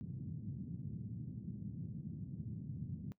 pink band-pass noise, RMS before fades -45 dBFS, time 0.01-3.12 s, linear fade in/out 0 ms, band 110 to 200 Hz, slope 24 dB/octave, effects noise-tail reverb RT60 0.1 s tail -19 dB re dry

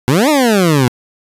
20% pulse exponential two-way sweep, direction up then down, 118.6 to 317.2 to 118.6 Hz, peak -4 dBFS, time 0.08-0.88 s, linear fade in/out 0 ms, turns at 0.29 s, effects resampled to 32000 Hz

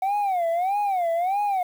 sine tone with vibrato, 742 Hz, F#5, 5 cents sharp, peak -18 dBFS, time 0.02-1.63 s, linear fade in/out 5 ms, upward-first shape sine, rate 1.6 Hz, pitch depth 190 cents each way, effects tanh soft clip ceiling -20 dBFS + 8-bit

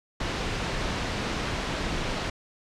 pink low-pass noise, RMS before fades -30 dBFS, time 0.2-2.3 s, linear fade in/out 5 ms, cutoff 4700 Hz, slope 12 dB/octave, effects low-pass 9000 Hz 12 dB/octave

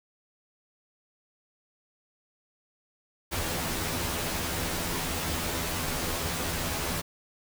pink noise with comb filter, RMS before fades -31 dBFS, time 3.31-7.02 s, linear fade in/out 20 ms, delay 12 ms, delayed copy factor +0.7, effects none

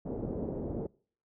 white low-pass noise, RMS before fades -36 dBFS, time 0.05-0.87 s, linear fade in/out 10 ms, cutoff 480 Hz, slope 24 dB/octave, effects noise-tail reverb RT60 0.5 s tail -25 dB re dry

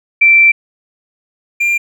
sine / triangle tone pair in turn, 2343 / 2387 Hz, D7 / D7, -5 / +28 cents, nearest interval unison, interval 33 cents, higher second, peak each -4 / -9 dBFS, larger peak first, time 0.21-0.52 / 1.6-1.78 s, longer first, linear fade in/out 10 ms, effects none

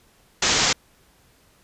white low-pass noise, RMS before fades -20 dBFS, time 0.42-0.73 s, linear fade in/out 5 ms, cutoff 7300 Hz, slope 96 dB/octave, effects pink hiss -58 dBFS RMS until 1.63 s + resampled to 32000 Hz

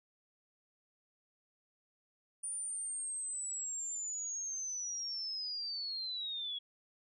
sine linear sweep, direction down, 9397 to 3322 Hz, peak -37 dBFS, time 2.43-6.59 s, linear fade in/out 10 ms, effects none

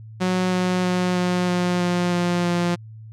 sawtooth tone with pitch steps, 183.6 / 182.23 / 180.86 / 179.51 / 178.17 / 176.83 / 175.51 / 174.2 Hz, F#3 / F#3 / F#3 / F3 / F3 / F3 / F3 / F3, -13 / -26 / -39 / +48 / +35 / +22 / +9 / -4 cents, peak -15 dBFS, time 0.2-2.76 s, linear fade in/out 20 ms, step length 320 ms, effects added 110 Hz sine -37 dBFS peak until 3.12 s + low-pass 7000 Hz 12 dB/octave

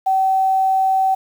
sine tone, 765 Hz, G5, 42 cents flat, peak -13 dBFS, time 0.06-1.15 s, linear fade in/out 10 ms, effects 7-bit

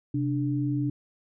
sine tone pair together, 130.49 / 293.7 Hz, C3 / D4, -4 / 0 cents, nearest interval octave + major second, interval 1404 cents, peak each -27 dBFS, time 0.14-0.9 s, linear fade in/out 5 ms, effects none

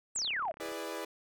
sine exponential sweep, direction down, 8410 to 582 Hz, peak -31 dBFS, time 0.15-0.52 s, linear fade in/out 10 ms
click train, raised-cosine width 0.5 ms, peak -35 dBFS, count 20, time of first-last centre 0.16-0.717 s, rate 34.1 Hz
sawtooth chord, E dominant seventh, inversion none, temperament equal with one note detuned, 329.6 / 410.3 / 493.9 / 587.3 Hz, E4 / G#4 / B4 / D5, 0 / -21 / 0 / 0 cents, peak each -39 dBFS, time 0.6-1.05 s, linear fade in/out 5 ms
effects none

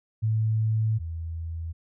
sine tone pair in turn, 110 / 82.25 Hz, A2 / E2, 0 / -3 cents, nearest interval perfect fourth, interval 503 cents, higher first, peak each -21 / -30 dBFS, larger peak first, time 0.22-0.99 / 0.99-1.73 s, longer first, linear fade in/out 20 ms, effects none

